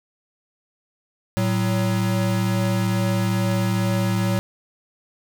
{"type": "tone pair together", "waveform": "square", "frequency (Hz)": [112.1, 187.61], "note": ["A2", "F#3"], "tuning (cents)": [33, 24], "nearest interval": "major sixth", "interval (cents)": 891, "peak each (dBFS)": [-22, -23], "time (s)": [1.37, 4.39], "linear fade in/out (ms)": 0, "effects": []}